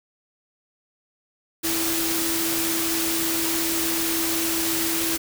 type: tone in noise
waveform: sine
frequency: 329.6 Hz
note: E4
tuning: in tune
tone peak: -27 dBFS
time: 1.63-5.18 s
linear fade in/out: 20 ms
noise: white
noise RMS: -25 dBFS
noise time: 1.63-5.18 s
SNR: -5 dB
effects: none